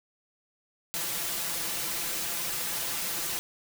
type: noise with comb filter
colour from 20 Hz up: white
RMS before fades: -32 dBFS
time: 0.94-3.39 s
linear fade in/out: 0 ms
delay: 5.9 ms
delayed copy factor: +0.85
effects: none